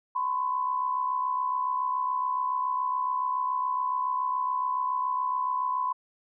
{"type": "tone pair together", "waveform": "sine", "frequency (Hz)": [1008, 1075.1], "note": ["B5", "C6"], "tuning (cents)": [35, 47], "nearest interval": "minor second", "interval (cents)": 112, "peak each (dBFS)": [-26, -33], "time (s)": [0.15, 5.93], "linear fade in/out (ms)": 10, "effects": []}